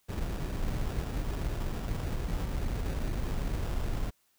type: noise with sample-and-hold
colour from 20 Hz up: brown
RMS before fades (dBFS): -32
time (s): 0.08-4.11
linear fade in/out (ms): 20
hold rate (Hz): 2100
effects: white hiss -71 dBFS RMS until 4.38 s